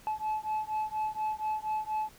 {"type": "beating tone pair", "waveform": "sine", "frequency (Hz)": [860, 864.2], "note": ["A5", "A5"], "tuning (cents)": [-40, -31], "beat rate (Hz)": 4.2, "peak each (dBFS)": -31, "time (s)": [0.07, 2.09], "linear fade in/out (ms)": 0, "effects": ["tanh soft clip ceiling -27 dBFS", "pink hiss -56 dBFS RMS until 2.18 s"]}